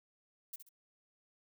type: noise with echo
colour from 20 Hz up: violet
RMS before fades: -44 dBFS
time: 0.53-0.56 s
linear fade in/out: 5 ms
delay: 66 ms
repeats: 2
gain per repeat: -9 dB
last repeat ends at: 0.692 s
effects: none